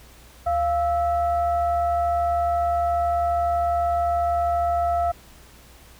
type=tone with frequency modulation; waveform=sine; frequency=693 Hz; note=F5; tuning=14 cents flat; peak=-19 dBFS; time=0.46-5.12 s; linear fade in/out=10 ms; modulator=620 Hz; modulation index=0.53; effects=added 60 Hz sine -50 dBFS peak until 5.99 s + pink hiss -50 dBFS RMS until 5.99 s